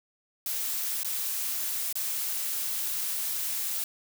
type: noise with dropouts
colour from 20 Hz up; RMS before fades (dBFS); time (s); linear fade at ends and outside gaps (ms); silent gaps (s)
blue; -31; 0.46-3.84; 2; 1.033-1.046 / 1.927-1.954
effects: none